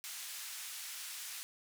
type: band-pass noise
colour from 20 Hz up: white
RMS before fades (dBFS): -45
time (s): 0.04-1.43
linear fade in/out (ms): 0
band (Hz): 1500 to 12000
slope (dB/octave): 12
effects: none